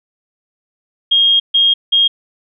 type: tone bursts at uneven times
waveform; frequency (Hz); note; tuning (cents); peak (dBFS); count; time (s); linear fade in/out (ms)
sine; 3245; G#7; -41; -8; 3; 1.11-1.4 / 1.54-1.74 / 1.92-2.08; 10
effects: none